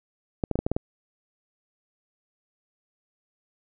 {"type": "clicks", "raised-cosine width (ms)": 2, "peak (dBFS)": -11, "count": 7, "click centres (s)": [0.438, 0.513, 0.556, 0.59, 0.665, 0.716, 0.765], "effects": []}